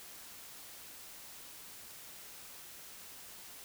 silence, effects white hiss -51 dBFS RMS until 3.64 s

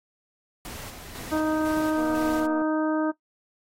pink noise with tremolo, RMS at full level -39 dBFS, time 0.65-2.46 s, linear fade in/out 0 ms, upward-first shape square, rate 2 Hz, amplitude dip 40%
harmonic tone, 311.1 Hz, D#4, in tune, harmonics 1 / 2 / 3 / 4 / 5, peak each -23 / -29 / -33 / -35 / -37 dBFS, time 1.31-3.12 s, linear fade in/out 20 ms
click train, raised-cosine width 1 ms, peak -26 dBFS, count 153, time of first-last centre 1.98-2.619 s, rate 238 Hz
effects noise-tail reverb RT60 0.1 s tail -17 dB re dry + AAC 48 kbps

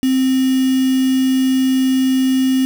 sine tone with quantisation, 261.6 Hz, C4, in tune, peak -12 dBFS, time 0.03-2.65 s, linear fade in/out 0 ms, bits 4, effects none

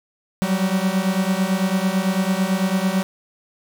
45% pulse beating tone pair, 185 / 194 Hz, F#3 / G3, 0 / -18 cents, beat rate 9 Hz, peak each -21 dBFS, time 0.42-3.03 s, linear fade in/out 0 ms, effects none

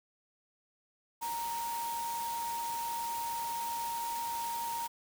sine tone in noise, 932.3 Hz, A#5, in tune, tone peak -34 dBFS, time 1.21-4.88 s, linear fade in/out 20 ms, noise white, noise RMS -43 dBFS, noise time 1.21-4.88 s, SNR +6 dB, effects none

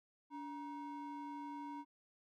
triangle ring-modulated tone, 618 Hz, D#5, 12 cents flat, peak -39 dBFS, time 0.3-1.85 s, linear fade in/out 50 ms, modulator 330 Hz, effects none

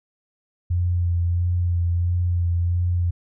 sine tone with vibrato, 87.31 Hz, F2, in tune, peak -18 dBFS, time 0.7-3.11 s, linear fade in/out 10 ms, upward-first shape sine, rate 1.5 Hz, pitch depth 23 cents each way, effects none

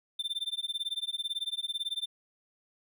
triangle tone with tremolo, 3568 Hz, A7, 23 cents sharp, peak -27 dBFS, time 0.19-2.06 s, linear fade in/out 5 ms, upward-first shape sine, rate 18 Hz, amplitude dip 100%, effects none

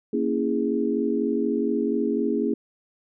sine chord, A# half-diminished seventh, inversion none, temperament equal with one note detuned, 233.1 / 277.2 / 329.6 / 412.9 Hz, A#3 / C#4 / E4 / G#4, 0 / 0 / 0 / -10 cents, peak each -26 / -27 / -28 / -26 dBFS, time 0.13-2.54 s, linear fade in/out 5 ms, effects none

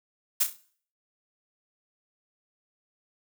blue noise with echo, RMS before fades -22 dBFS, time 0.4-0.44 s, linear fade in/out 10 ms, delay 32 ms, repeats 4, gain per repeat -8 dB, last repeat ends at 0.568 s, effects noise-tail reverb RT60 0.5 s tail -18 dB re dry

